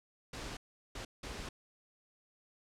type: noise bursts at uneven times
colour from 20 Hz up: pink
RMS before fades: -43 dBFS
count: 3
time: 0.33-0.57 / 0.95-1.05 / 1.23-1.49 s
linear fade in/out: 5 ms
effects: low-pass 7000 Hz 12 dB/octave